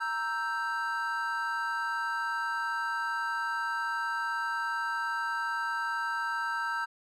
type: chord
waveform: triangle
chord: E diminished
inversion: second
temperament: equal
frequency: 932.3 / 1318.5 / 1568 Hz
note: Bb5 / E6 / G6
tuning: 0 / 0 / 0 cents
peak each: -33 / -33 / -31 dBFS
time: 0-6.86 s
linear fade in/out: 20 ms
effects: none